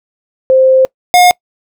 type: tone pair in turn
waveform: sine / square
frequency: 523.3 / 717.2 Hz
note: C5 / F5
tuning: 0 / +46 cents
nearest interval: perfect fourth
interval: 546 cents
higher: second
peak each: -4 dBFS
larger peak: neither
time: 0.5-0.85 / 1.14-1.31 s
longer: first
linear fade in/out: 0 ms
effects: noise-tail reverb RT60 0.1 s tail -25 dB re dry